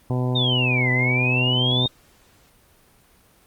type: harmonic tone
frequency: 125.7 Hz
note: B2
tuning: 31 cents sharp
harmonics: 1 / 2 / 3 / 4 / 5 / 6 / 7 / 8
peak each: -21 / -27 / -31 / -33 / -35 / -37 / -38 / -39 dBFS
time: 0.1-1.86 s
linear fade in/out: 2 ms
type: exponential two-way sweep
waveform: sine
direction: down then up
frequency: 3729 to 1975.5 to 3729 Hz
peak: -20 dBFS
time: 0.35-1.88 s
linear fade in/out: 10 ms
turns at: 0.91 s
effects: pink hiss -56 dBFS RMS until 3.46 s + Opus 32 kbps